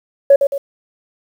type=tone with echo; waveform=sine; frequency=558 Hz; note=C#5; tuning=11 cents sharp; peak=-3 dBFS; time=0.3-0.36 s; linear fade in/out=5 ms; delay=110 ms; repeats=2; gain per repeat=-7 dB; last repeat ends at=0.58 s; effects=tanh soft clip ceiling 0 dBFS + 7-bit